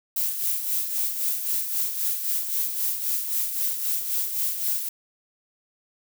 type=noise with tremolo; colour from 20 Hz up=violet; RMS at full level=-24 dBFS; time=0.16-4.89 s; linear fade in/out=5 ms; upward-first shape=sine; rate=3.8 Hz; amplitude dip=55%; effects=none